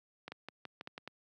clicks, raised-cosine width 0.3 ms, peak -27 dBFS, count 8, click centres 0.28 / 0.32 / 0.486 / 0.653 / 0.811 / 0.874 / 0.979 / 1.076 s, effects high-pass 150 Hz 12 dB/octave

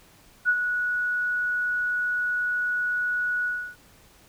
sine tone with ADSR envelope, 1466 Hz, F#6, 16 cents flat, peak -16 dBFS, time 0.45-3.76 s, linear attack 39 ms, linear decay 57 ms, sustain -7 dB, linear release 310 ms, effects pink hiss -55 dBFS RMS until 4.28 s

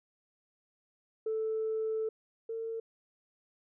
sine tone pair in turn, 440 / 452.1 Hz, A4 / A4, 0 / +47 cents, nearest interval unison, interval 47 cents, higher second, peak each -29 / -34 dBFS, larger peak first, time 1.26-2.09 / 2.49-2.8 s, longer first, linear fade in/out 5 ms, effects tanh soft clip ceiling -26 dBFS

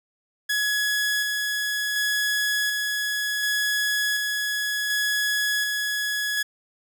sawtooth tone with tremolo, 1684 Hz, G#6, 24 cents sharp, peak -18 dBFS, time 0.49-6.43 s, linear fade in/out 10 ms, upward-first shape square, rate 0.68 Hz, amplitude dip 25%, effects none

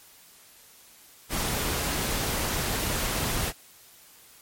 pink noise, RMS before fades -28 dBFS, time 1.29-3.53 s, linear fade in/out 50 ms, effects white hiss -53 dBFS RMS until 4.41 s + MP3 64 kbps

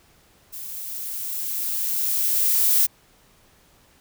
violet noise with level ramp, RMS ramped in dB -35 to -17 dBFS, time 0.52-2.87 s, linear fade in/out 20 ms, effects pink hiss -57 dBFS RMS until 4 s

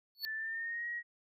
square tone with exponential growth, 4435 Hz, C#8, in tune, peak -32 dBFS, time 0.15-0.25 s, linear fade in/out 0 ms, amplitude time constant 21 ms
sine tone with pitch glide, 1760 to 1897.2 Hz, A6 to A#6, 0 to +30 cents, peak -36 dBFS, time 0.23-1.03 s, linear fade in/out 50 ms, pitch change +130 cents, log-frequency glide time 0.35-0.87 s
effects none

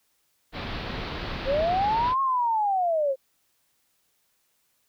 pink low-pass noise, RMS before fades -33 dBFS, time 0.52-2.15 s, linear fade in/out 50 ms, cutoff 4500 Hz, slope 48 dB/octave
sine linear two-way sweep, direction up then down, 512 to 1091 to 517 Hz, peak -21 dBFS, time 1.45-3.16 s, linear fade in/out 50 ms, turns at 2.21 s
effects white hiss -70 dBFS RMS until 4.88 s

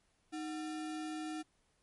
sine tone with sample-and-hold, 311.1 Hz, D#4, in tune, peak -38 dBFS, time 0.32-1.43 s, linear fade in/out 20 ms, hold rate 1050 Hz, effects pink hiss -75 dBFS RMS until 1.82 s + MP3 48 kbps

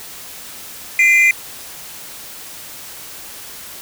triangle tone pair together, 2051 / 2400 Hz, C7 / D7, -35 / +37 cents, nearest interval minor third, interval 272 cents, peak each -10 dBFS, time 0.99-1.31 s, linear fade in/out 2 ms, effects white hiss -34 dBFS RMS until 3.81 s

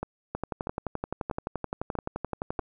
two click trains, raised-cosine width 1 ms, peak -17 / -16 dBFS, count 5 / 27, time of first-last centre 0.03-2.594 / 0.35-2.591 s, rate 1.56 / 11.6 Hz, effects none

